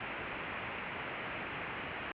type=low-pass noise; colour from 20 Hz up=white; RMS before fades=-41 dBFS; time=0-2.12 s; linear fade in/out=5 ms; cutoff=2700 Hz; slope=48 dB/octave; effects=high-pass 60 Hz 12 dB/octave